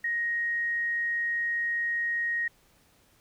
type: tone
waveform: sine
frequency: 1875 Hz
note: A#6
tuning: 10 cents sharp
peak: -26 dBFS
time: 0.04-2.48 s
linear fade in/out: 5 ms
effects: pink hiss -63 dBFS RMS until 3.2 s